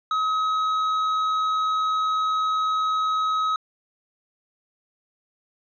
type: tone with hard clipping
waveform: triangle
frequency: 1274 Hz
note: D#6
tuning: 41 cents sharp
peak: -22 dBFS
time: 0.11-3.56 s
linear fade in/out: 2 ms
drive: 9 dB
effects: resampled to 16000 Hz